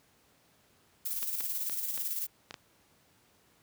violet noise with tremolo, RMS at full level -33 dBFS, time 1.05-2.27 s, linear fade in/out 10 ms, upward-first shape square, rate 18 Hz, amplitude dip 40%
clicks, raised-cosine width 0.2 ms, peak -23 dBFS, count 6, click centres 1.229 / 1.407 / 1.697 / 1.977 / 2.509 / 2.542 s
effects pink hiss -66 dBFS RMS until 3.62 s + high-pass 80 Hz 12 dB/octave

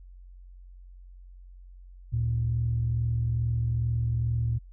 sine tone pair together, 73.42 / 115.78 Hz, D2 / A#2, 0 / -11 cents, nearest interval minor sixth, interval 789 cents, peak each -30 / -24 dBFS, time 2.12-4.59 s, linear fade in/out 20 ms, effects tanh soft clip ceiling -17 dBFS + added 45 Hz sine -45 dBFS peak until 4.72 s

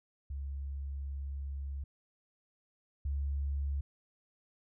sine tone pair in turn, 69.3 / 70.15 Hz, C#2 / C#2, 0 / +21 cents, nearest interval unison, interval 21 cents, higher second, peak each -36 / -31 dBFS, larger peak second, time 0.3-1.84 / 3.05-3.81 s, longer first, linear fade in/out 5 ms, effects none

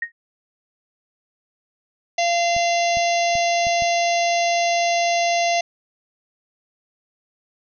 sine tone with exponential decay, 1864.7 Hz, A#6, in tune, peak -18 dBFS, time 0.02-0.12 s, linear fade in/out 5 ms, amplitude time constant 20 ms
harmonic tone, 688 Hz, F5, 26 cents flat, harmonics 1 / 3 / 4 / 5 / 6 / 7 / 8 / 9, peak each -18 / -26 / -28 / -33 / -33 / -34 / -36 / -30 dBFS, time 2.18-5.61 s, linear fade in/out 5 ms
clicks, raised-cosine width 5 ms, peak -23 dBFS, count 5, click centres 2.565 / 2.971 / 3.354 / 3.669 / 3.822 s
effects none

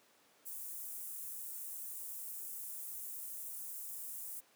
white high-pass noise, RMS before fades -45 dBFS, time 0.45-4.41 s, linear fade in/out 20 ms, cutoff 8400 Hz, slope 24 dB/octave, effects pink hiss -67 dBFS RMS until 4.55 s + high-pass 300 Hz 12 dB/octave

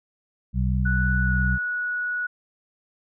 harmonic tone, 63.2 Hz, B1, 41 cents sharp, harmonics 1 / 2 / 3, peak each -22 / -25 / -27 dBFS, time 0.53-1.59 s, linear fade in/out 50 ms
sine tone with pitch glide, 1478 to 1465.2 Hz, F#6 to F#6, -2 to -17 cents, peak -24 dBFS, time 0.85-2.27 s, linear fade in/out 10 ms, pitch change -15 cents, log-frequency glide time 1.24-1.31 s
effects none

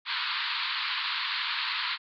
white band-pass noise, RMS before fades -31 dBFS, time 0.05-1.98 s, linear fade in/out 50 ms, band 920 to 4500 Hz, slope 96 dB/octave, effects none

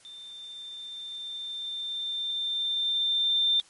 sine tone with level ramp, 3583 Hz, A7, 31 cents sharp, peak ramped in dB -42 to -20 dBFS, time 0.05-3.6 s, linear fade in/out 0 ms, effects white hiss -57 dBFS RMS until 3.69 s + MP3 48 kbps

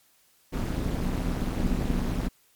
brown noise with amplitude modulation, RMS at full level -23 dBFS, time 0.52-2.29 s, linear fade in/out 20 ms, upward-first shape sine, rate 212 Hz, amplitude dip 100%, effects white hiss -63 dBFS RMS until 2.55 s + MP3 96 kbps

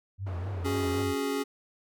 sine tone with vibrato, 92.5 Hz, F#2, in tune, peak -31 dBFS, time 0.18-1.15 s, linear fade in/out 50 ms, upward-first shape triangle, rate 3.9 Hz, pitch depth 140 cents each way
white band-pass noise, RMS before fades -44 dBFS, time 0.26-1.04 s, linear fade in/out 10 ms, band 160 to 740 Hz, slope 12 dB/octave
square chord, C# suspended fourth, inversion none, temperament equal, 277.2 / 370 / 415.3 Hz, C#4 / F#4 / G#4, 0 / 0 / 0 cents, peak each -32 / -38 / -32 dBFS, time 0.64-1.44 s, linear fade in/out 20 ms
effects none

